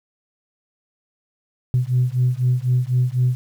sine beating tone pair, 123.6 / 127.6 Hz, B2 / C3, +2 / -43 cents, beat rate 4 Hz, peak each -18 dBFS, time 1.74-3.35 s, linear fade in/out 0 ms, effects tanh soft clip ceiling -10 dBFS + 8-bit

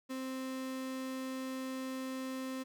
35% pulse tone, 261.6 Hz, C4, in tune, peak -36 dBFS, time 0.09-2.64 s, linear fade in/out 20 ms, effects none

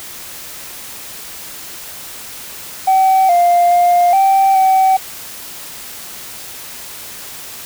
sine tone with pitch steps, 763 / 699 / 704 / 777 / 762 Hz, G5 / F5 / F5 / G5 / G5, -47 / +1 / +14 / -16 / -49 cents, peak -6 dBFS, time 2.87-4.97 s, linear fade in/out 10 ms, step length 420 ms, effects tanh soft clip ceiling -6 dBFS + white hiss -31 dBFS RMS until 7.65 s

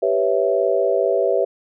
sine chord, C# half-diminished seventh, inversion second, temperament equal, 392 / 493.9 / 554.4 / 659.3 Hz, G4 / B4 / C#5 / E5, 0 / 0 / 0 / 0 cents, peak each -21 dBFS, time 0.02-1.45 s, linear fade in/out 10 ms, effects none

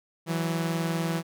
sawtooth tone pair together, 164.89 / 185 Hz, E3 / F#3, +1 / 0 cents, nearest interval major second, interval 199 cents, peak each -23 / -29 dBFS, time 0.26-1.23 s, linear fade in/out 50 ms, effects none

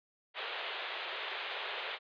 white band-pass noise, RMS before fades -40 dBFS, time 0.34-1.99 s, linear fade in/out 50 ms, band 400 to 3700 Hz, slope 48 dB/octave, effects resampled to 11025 Hz

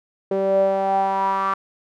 sawtooth tone with band-pass filter sweep, 193.9 Hz, G3, 19 cents flat, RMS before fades -20 dBFS, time 0.31-1.54 s, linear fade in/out 5 ms, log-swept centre 470 to 1200 Hz, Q 7.5, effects none

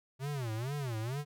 square tone with vibrato, 126.4 Hz, B2, 41 cents sharp, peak -35 dBFS, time 0.19-1.25 s, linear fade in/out 50 ms, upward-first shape sine, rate 2.2 Hz, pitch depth 260 cents each way, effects none

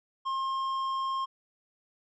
sine tone with tanh clipping, 1067 Hz, C6, 34 cents sharp, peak -30 dBFS, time 0.25-1.26 s, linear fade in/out 20 ms, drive 8 dB, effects none

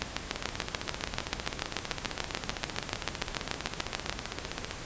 two click trains, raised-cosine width 0.2 ms, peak -15 / -10 dBFS, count 68 / 29, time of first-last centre 0.36-4.711 / 0.02-4.096 s, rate 15.4 / 6.87 Hz, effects pink hiss -41 dBFS RMS until 4.85 s + resampled to 16000 Hz

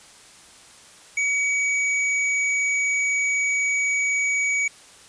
sine tone with hard clipping, 2266 Hz, C#7, 37 cents sharp, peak -21 dBFS, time 1.17-4.68 s, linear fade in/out 5 ms, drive 17 dB, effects white hiss -48 dBFS RMS until 5.08 s + resampled to 22050 Hz

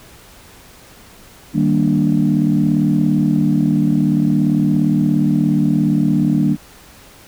sine chord, Eb major seventh, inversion none, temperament equal, 155.56 / 196 / 233.1 / 293.7 Hz, Eb3 / G3 / Bb3 / D4, 0 / 0 / 0 / 0 cents, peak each -17 dBFS, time 1.53-6.57 s, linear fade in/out 50 ms, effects tanh soft clip ceiling -4 dBFS + pink hiss -43 dBFS RMS until 7.27 s

